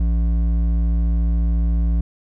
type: tone with hard clipping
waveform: sine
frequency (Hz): 57.1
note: A#1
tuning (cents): -35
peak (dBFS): -17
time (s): 0-2.01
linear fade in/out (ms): 5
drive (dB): 8
effects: none